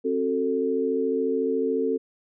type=chord; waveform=sine; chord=F# diminished; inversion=second; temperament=just; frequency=266.4 / 370 / 444 Hz; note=C4 / F#4 / A4; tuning=+31 / 0 / +16 cents; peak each=-27 / -29 / -24 dBFS; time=0.04-1.98 s; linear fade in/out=20 ms; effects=none